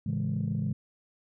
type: chord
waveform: sine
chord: A major seventh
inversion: none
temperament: equal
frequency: 110 / 138.59 / 164.81 / 207.7 Hz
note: A2 / C#3 / E3 / G#3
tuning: 0 / 0 / 0 / 0 cents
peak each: -32 dBFS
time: 0.06-0.73 s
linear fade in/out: 5 ms
effects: tanh soft clip ceiling -21 dBFS